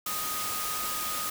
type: tone in noise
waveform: sine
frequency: 1244.5 Hz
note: D#6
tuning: in tune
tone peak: -35 dBFS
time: 0.06-1.3 s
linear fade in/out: 5 ms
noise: white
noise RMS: -33 dBFS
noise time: 0.06-1.3 s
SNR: -5 dB
effects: none